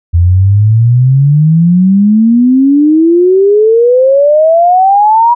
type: exponential sweep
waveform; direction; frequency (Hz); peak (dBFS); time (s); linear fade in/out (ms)
sine; up; 83.4 to 969; -3; 0.13-5.35; 20
effects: none